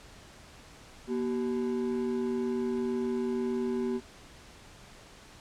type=ring-modulated tone; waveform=triangle; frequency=311.1 Hz; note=D#4; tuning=in tune; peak=-23 dBFS; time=1.07-4.01 s; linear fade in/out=50 ms; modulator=71 Hz; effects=pink hiss -52 dBFS RMS until 5.4 s + low-pass 8000 Hz 12 dB/octave